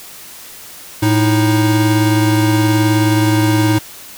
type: tone pair together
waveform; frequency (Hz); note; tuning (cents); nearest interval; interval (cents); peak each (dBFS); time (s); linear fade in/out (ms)
square; 110.63 / 312.9; A2 / D#4; +10 / +10; octave + tritone; 1800; -14; 1.02-3.79; 10
effects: white hiss -35 dBFS RMS until 4.17 s